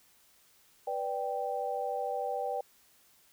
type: chord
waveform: sine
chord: G major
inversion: first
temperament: equal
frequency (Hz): 493.9 / 587.3 / 784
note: B4 / D5 / G5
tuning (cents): 0 / 0 / 0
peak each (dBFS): -36 / -37 / -34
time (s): 0.87-2.61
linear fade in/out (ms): 5
effects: white hiss -64 dBFS RMS until 3.32 s